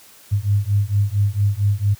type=beating tone pair; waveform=sine; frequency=99.5 / 103.9 Hz; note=G2 / G#2; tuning=+26 / +1 cents; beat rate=4.4 Hz; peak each=-18 dBFS; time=0.31-1.95 s; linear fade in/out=20 ms; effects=white hiss -47 dBFS RMS until 1.99 s + high-pass 60 Hz 12 dB/octave